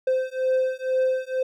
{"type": "beating tone pair", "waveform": "triangle", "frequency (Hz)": [517, 519.1], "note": ["C5", "C5"], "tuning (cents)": [-21, -14], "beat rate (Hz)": 2.1, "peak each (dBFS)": -22, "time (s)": [0.07, 1.43], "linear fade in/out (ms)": 5, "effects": []}